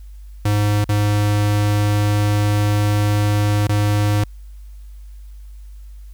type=tone with dropouts; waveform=square; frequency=103.83 Hz; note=G#2; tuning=in tune; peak=-15 dBFS; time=0.45-4.24 s; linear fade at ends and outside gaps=5 ms; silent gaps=0.844-0.89 / 3.672-3.691 s; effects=added 50 Hz sine -34 dBFS peak until 6.13 s + white hiss -59 dBFS RMS until 6.13 s